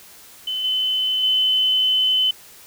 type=tone with level steps; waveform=sine; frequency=3037 Hz; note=F#7; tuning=44 cents sharp; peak=-22 / -18 / -15 dBFS; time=0.47-2.31 s; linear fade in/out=5 ms; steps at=0.64 / 1.23 s; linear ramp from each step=5 ms; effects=white hiss -45 dBFS RMS until 2.66 s